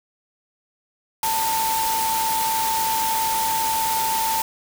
sine tone in noise, 894 Hz, A5, 27 cents sharp, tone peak -21 dBFS, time 1.23-4.42 s, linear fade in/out 2 ms, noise white, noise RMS -26 dBFS, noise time 1.23-4.42 s, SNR +2 dB, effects none

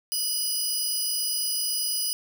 15% pulse tone pair together, 2950 / 4961 Hz, F#7 / D#8, -6 / -6 cents, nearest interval major sixth, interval 900 cents, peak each -27 / -19 dBFS, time 0.12-2.13 s, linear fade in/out 0 ms, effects none

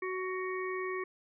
harmonic tone, 372.1 Hz, F#4, 10 cents sharp, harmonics 1 / 3 / 5 / 6, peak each -35 / -40 / -42 / -43 dBFS, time 0.02-1.04 s, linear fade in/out 5 ms, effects none

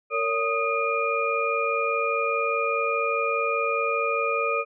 sine tone cluster, 459.1 / 564 / 1246 / 2417 Hz, A#4 / C#5 / D#6 / D7, -26 / +30 / +2 / +49 cents, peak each -28 / -29 / -26 / -28 dBFS, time 0.1-4.65 s, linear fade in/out 50 ms, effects none

